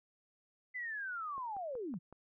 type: linear sweep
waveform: sine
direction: down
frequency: 2036 to 146.83 Hz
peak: -38 dBFS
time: 0.74-1.99 s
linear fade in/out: 20 ms
type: click train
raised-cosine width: 1 ms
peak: -39 dBFS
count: 5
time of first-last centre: 1.38-2.126 s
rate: 5.36 Hz
effects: none